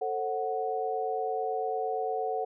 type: chord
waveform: sine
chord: F# diminished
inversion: first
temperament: just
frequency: 444 / 532.8 / 740 Hz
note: A4 / C5 / F#5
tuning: +16 / +31 / 0 cents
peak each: -32 / -37 / -31 dBFS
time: 0.01-2.45 s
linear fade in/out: 10 ms
effects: none